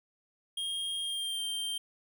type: tone with pitch glide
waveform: square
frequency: 3236 to 3160 Hz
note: G#7 to G7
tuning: -46 to +13 cents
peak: -33 dBFS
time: 0.57-1.78 s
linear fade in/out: 5 ms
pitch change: -41 cents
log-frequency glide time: 1-1.4 s
effects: none